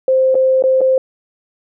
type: tone with dropouts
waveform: sine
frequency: 523 Hz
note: C5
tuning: 1 cent flat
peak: -9 dBFS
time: 0.08-0.98 s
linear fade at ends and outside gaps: 2 ms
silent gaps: 0.345-0.352 / 0.624-0.638 / 0.808-0.814 s
effects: none